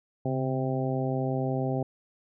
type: harmonic tone with a mistuned harmonic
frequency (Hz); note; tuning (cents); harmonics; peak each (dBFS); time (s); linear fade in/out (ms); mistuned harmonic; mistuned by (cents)
130.81; C3; 0; 1 / 2 / 3 / 4 / 5 / 6; -29 / -32 / -34 / -35 / -36 / -37; 0.25-1.83; 5; 1; +60
effects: none